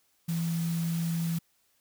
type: tone in noise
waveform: sine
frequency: 166.8 Hz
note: E3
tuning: 21 cents sharp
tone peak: -27 dBFS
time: 0.28-1.39 s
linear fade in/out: 10 ms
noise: white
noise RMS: -43 dBFS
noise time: 0.28-1.39 s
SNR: +13 dB
effects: white hiss -70 dBFS RMS until 1.8 s